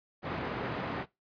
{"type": "band-pass noise", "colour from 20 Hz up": "pink", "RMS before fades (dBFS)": -36, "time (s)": [0.22, 1.06], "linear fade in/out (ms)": 50, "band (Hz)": [120, 1900], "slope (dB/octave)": 12, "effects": ["noise-tail reverb RT60 0.2 s tail -20 dB re dry", "resampled to 11025 Hz"]}